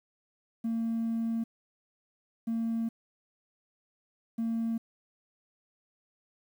triangle tone bursts at uneven times, 227.9 Hz, A#3, 39 cents flat, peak -25 dBFS, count 3, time 0.64-1.44 / 2.47-2.89 / 4.38-4.78 s, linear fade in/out 10 ms, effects tanh soft clip ceiling -24 dBFS + 10-bit

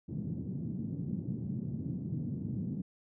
white band-pass noise, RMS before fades -37 dBFS, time 0.08-2.82 s, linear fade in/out 10 ms, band 110 to 220 Hz, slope 24 dB/octave, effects none

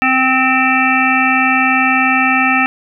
harmonic tone with a mistuned harmonic, 260 Hz, C4, 11 cents flat, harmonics 1 / 3 / 5 / 7 / 9 / 10, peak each -17 / -17 / -17 / -17 / -17 / -17 dBFS, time 0.02-2.66 s, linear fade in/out 0 ms, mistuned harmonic 10, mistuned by +45 cents, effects none

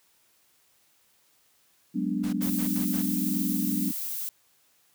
sine chord, G# half-diminished seventh, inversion third, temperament equal with one note detuned, 185.96 / 207.7 / 246.9 / 293.7 Hz, F#3 / G#3 / B3 / D4, +9 / 0 / 0 / 0 cents, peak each -31 dBFS, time 1.94-3.92 s, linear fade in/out 20 ms
pink noise bursts, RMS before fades -41 dBFS, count 5, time 2.23-3.026 s, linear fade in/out 10 ms, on 100 ms, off 74 ms
violet noise, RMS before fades -33 dBFS, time 2.42-4.29 s, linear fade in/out 0 ms
effects white hiss -65 dBFS RMS until 4.94 s + high-pass 60 Hz 12 dB/octave

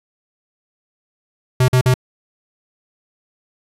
square tone bursts, 127.4 Hz, C3, 46 cents flat, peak -11 dBFS, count 3, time 1.6-1.941 s, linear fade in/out 5 ms, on 83 ms, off 46 ms, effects resampled to 32000 Hz

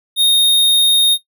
square tone, 3703 Hz, A#7, 12 cents flat, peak -9 dBFS, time 0.16-1.18 s, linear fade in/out 50 ms, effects noise-tail reverb RT60 0.1 s tail -17 dB re dry

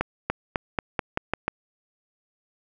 accelerating click train, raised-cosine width 0.5 ms, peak -8 dBFS, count 8, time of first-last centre 0.01-1.48 s, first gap 290 ms, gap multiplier 0.89, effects none

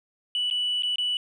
sine tone with dropouts, 2960 Hz, F#7, in tune, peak -22 dBFS, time 0.35-1.17 s, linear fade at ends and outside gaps 1 ms, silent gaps 0.501-0.51 / 0.823-0.833 / 0.958-0.983 s, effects tanh soft clip ceiling -20 dBFS

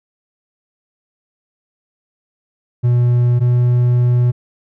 triangle tone pair in turn, 121.6 / 122.45 Hz, B2 / B2, -26 / -14 cents, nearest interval unison, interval 12 cents, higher second, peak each -8 dBFS, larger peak neither, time 2.83-3.4 / 3.4-4.32 s, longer second, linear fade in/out 20 ms, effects none

